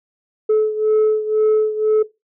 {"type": "beating tone pair", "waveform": "sine", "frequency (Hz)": [431, 433], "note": ["A4", "A4"], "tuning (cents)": [-36, -28], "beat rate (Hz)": 2, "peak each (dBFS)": [-13, -17], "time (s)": [0.49, 2.03], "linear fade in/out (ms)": 10, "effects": ["noise-tail reverb RT60 0.2 s tail -18 dB re dry", "tanh soft clip ceiling -10 dBFS"]}